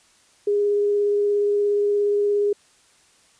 sine tone with vibrato, 410 Hz, G#4, 22 cents flat, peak -17 dBFS, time 0.47-2.53 s, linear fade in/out 5 ms, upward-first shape triangle, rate 17 Hz, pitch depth 11 cents each way, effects white hiss -57 dBFS RMS until 3.39 s + resampled to 22050 Hz

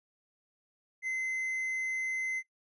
triangle tone, 2057 Hz, C7, 30 cents flat, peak -29 dBFS, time 1.02-2.43 s, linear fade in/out 50 ms, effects noise-tail reverb RT60 0.1 s tail -19 dB re dry + resampled to 24000 Hz

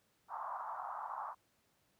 white band-pass noise, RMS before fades -43 dBFS, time 0.28-1.35 s, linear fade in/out 50 ms, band 740 to 1200 Hz, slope 48 dB/octave, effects pink hiss -75 dBFS RMS until 1.99 s + high-pass 80 Hz 12 dB/octave

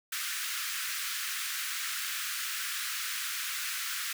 pink high-pass noise, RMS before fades -35 dBFS, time 0.12-4.13 s, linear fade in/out 5 ms, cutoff 1300 Hz, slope 48 dB/octave, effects none

